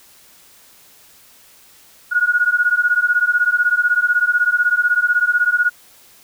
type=beating tone pair; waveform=sine; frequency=1441 / 1457 Hz; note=F#6 / F#6; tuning=-46 / -27 cents; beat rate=16 Hz; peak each=-16 dBFS; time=2.11-5.7 s; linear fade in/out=20 ms; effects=white hiss -48 dBFS RMS until 6.23 s